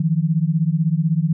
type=beating tone pair; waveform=sine; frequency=155 / 171 Hz; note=D#3 / F3; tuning=-6 / -36 cents; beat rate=16 Hz; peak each=-18 / -19 dBFS; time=0-1.33 s; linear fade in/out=5 ms; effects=none